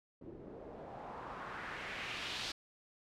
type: noise with low-pass filter sweep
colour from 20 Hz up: white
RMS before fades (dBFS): -45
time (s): 0.21-2.52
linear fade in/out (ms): 5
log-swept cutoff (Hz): 310 to 4300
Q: 1.8
effects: none